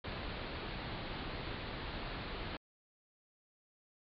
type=low-pass noise; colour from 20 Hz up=pink; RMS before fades=-42 dBFS; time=0.04-2.57 s; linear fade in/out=5 ms; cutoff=4500 Hz; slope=96 dB/octave; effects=MP3 64 kbps